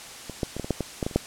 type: clicks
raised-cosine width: 2 ms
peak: -21 / -11 / -19 / -16 / -19 / -9 / -13 / -12 / -13 / -26 / -6 dBFS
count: 11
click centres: 0.297 / 0.432 / 0.566 / 0.597 / 0.645 / 0.707 / 0.807 / 1.028 / 1.065 / 1.112 / 1.16 s
effects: white hiss -41 dBFS RMS until 1.26 s + low-pass 9000 Hz 12 dB/octave